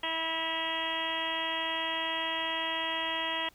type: harmonic tone with a mistuned harmonic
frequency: 325.2 Hz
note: E4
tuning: 23 cents flat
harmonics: 1 / 2 / 3 / 4 / 5 / 6 / 7 / 8 / 9 / 10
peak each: -44 / -40 / -36 / -45 / -46 / -36 / -47 / -42 / -38 / -36 dBFS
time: 0.03-3.49 s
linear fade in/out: 5 ms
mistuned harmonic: 9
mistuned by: -35 cents
effects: pink hiss -62 dBFS RMS until 3.54 s

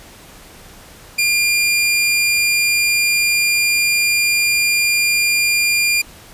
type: tone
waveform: sawtooth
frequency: 2400 Hz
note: D7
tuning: 37 cents sharp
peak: -10 dBFS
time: 1.18-6.02 s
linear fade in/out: 10 ms
effects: pink hiss -41 dBFS RMS until 6.33 s + resampled to 32000 Hz

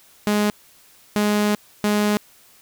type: tone bursts at uneven times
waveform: sawtooth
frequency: 208.4 Hz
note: G#3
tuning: 6 cents sharp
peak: -13 dBFS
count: 3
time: 0.27-0.5 / 1.16-1.55 / 1.84-2.17 s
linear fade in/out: 0 ms
effects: white hiss -52 dBFS RMS until 2.61 s

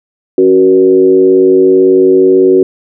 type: tone with frequency modulation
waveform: sine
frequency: 374.8 Hz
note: F#4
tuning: 22 cents sharp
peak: -3 dBFS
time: 0.38-2.63 s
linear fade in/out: 2 ms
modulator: 98.1 Hz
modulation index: 0.75
effects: none

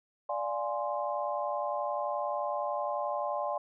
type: chord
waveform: sine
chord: D half-diminished seventh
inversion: none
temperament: equal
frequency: 587.3 / 698.5 / 830.6 / 1046.5 Hz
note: D5 / F5 / Ab5 / C6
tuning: 0 / 0 / 0 / 0 cents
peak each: -34 / -37 / -36 / -36 dBFS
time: 0.29-3.58 s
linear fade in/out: 5 ms
effects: none

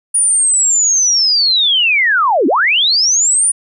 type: linear two-way sweep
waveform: sine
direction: down then up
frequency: 9670 to 241.5 to 9670 Hz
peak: -9 dBFS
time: 0.14-3.52 s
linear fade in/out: 10 ms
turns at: 2.47 s
effects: none

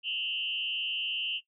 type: tone with frequency modulation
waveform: sine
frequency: 2898 Hz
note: F#7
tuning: 37 cents flat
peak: -29 dBFS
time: 0.03-1.41 s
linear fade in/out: 50 ms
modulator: 116 Hz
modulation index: 1.7
effects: noise-tail reverb RT60 0.1 s tail -19 dB re dry

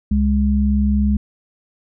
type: tone pair together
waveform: sine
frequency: 68.9 / 206.7 Hz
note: C#2 / G#3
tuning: -10 / -8 cents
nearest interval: octave + perfect fifth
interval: 1902 cents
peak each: -16 dBFS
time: 0.11-1.17 s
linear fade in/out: 5 ms
effects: none

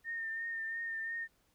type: tone with vibrato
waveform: sine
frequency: 1820 Hz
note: A#6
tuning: 42 cents flat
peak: -36 dBFS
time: 0.04-1.28 s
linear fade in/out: 50 ms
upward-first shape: triangle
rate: 2.9 Hz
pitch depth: 32 cents each way
effects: pink hiss -73 dBFS RMS until 1.54 s

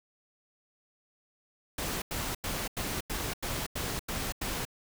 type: noise bursts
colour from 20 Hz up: pink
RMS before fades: -34 dBFS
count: 9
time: 1.78-4.652 s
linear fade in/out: 5 ms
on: 240 ms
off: 89 ms
effects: none

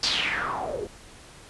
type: noise with low-pass filter sweep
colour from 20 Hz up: white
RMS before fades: -28 dBFS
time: 0.03-0.87 s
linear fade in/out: 2 ms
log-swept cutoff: 5000 to 360 Hz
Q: 4.9
effects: pink hiss -48 dBFS RMS until 1.49 s + resampled to 24000 Hz

